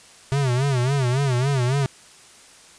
square tone with vibrato, 131.5 Hz, C3, 9 cents sharp, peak -19 dBFS, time 0.32-1.86 s, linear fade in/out 0 ms, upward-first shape sine, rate 3.6 Hz, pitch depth 140 cents each way, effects white hiss -48 dBFS RMS until 2.78 s + resampled to 22050 Hz

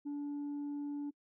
sine tone, 288.9 Hz, D4, 28 cents flat, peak -34 dBFS, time 0.05-1.11 s, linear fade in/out 20 ms, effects noise-tail reverb RT60 0.1 s tail -26 dB re dry + tanh soft clip ceiling -36 dBFS

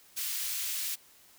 white high-pass noise, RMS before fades -34 dBFS, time 0.16-0.96 s, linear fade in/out 20 ms, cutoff 2200 Hz, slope 12 dB/octave, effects white hiss -59 dBFS RMS until 1.38 s

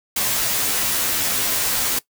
white noise with comb filter, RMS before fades -21 dBFS, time 0.16-1.99 s, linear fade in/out 5 ms, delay 13 ms, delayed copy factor -0.9, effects noise-tail reverb RT60 0.1 s tail -19 dB re dry

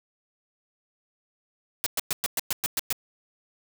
white noise bursts, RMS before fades -26 dBFS, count 9, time 1.84-2.927 s, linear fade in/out 0 ms, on 23 ms, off 110 ms, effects none

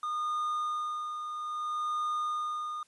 triangle tone with tremolo, 1222 Hz, D#6, 32 cents flat, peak -27 dBFS, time 0.03-2.83 s, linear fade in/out 2 ms, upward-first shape sine, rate 0.61 Hz, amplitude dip 50%, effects white hiss -67 dBFS RMS until 2.87 s + resampled to 24000 Hz

